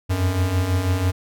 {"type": "beating tone pair", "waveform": "square", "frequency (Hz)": [87.31, 93.41], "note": ["F2", "F#2"], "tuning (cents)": [0, 17], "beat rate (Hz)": 6.1, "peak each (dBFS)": [-26, -20], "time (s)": [0.09, 1.12], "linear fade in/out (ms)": 20, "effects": []}